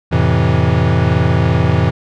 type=chord; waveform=square; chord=F major seventh; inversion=none; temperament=equal; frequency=87.31 / 110 / 130.81 / 164.81 Hz; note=F2 / A2 / C3 / E3; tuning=0 / 0 / 0 / 0 cents; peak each=-17 dBFS; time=0.11-1.91 s; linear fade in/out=20 ms; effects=low-pass 3000 Hz 12 dB/octave

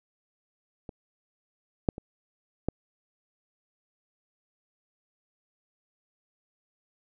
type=clicks; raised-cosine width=2 ms; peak=-26 / -9 / -25 / -13 dBFS; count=4; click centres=0.892 / 1.888 / 1.981 / 2.686 s; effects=none

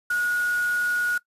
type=tone in noise; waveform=sine; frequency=1449 Hz; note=F#6; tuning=37 cents flat; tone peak=-21 dBFS; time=0.1-1.18 s; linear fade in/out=5 ms; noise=white; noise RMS=-39 dBFS; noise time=0.1-1.18 s; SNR=+15 dB; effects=noise-tail reverb RT60 0.1 s tail -20 dB re dry + resampled to 32000 Hz

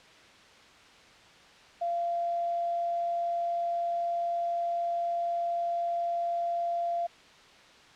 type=tone with tanh clipping; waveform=triangle; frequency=688 Hz; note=F5; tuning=26 cents flat; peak=-27 dBFS; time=1.81-7.07 s; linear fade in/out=10 ms; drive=3 dB; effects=white hiss -54 dBFS RMS until 7.95 s + low-pass 4000 Hz 12 dB/octave

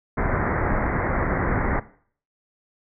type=low-pass noise; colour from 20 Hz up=pink; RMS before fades=-23 dBFS; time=0.17-1.8 s; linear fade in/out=10 ms; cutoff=2100 Hz; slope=96 dB/octave; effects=noise-tail reverb RT60 0.5 s tail -17 dB re dry

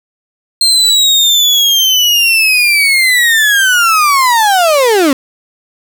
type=linear sweep; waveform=35% pulse; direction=down; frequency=4188 to 257.9 Hz; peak=-5 dBFS; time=0.61-5.13 s; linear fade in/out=2 ms; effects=none

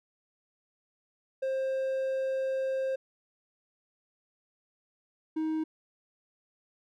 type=tone pair in turn; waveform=triangle; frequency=530 / 315.1 Hz; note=C5 / D#4; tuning=+22 / +22 cents; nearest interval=major sixth; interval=900 cents; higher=first; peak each=-26 dBFS; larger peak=neither; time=1.42-2.96 / 5.36-5.64 s; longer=first; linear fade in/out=10 ms; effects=none

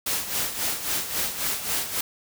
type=noise with tremolo; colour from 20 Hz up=white; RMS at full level=-25 dBFS; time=0.06-2.01 s; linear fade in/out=5 ms; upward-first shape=sine; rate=3.7 Hz; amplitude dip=65%; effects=none

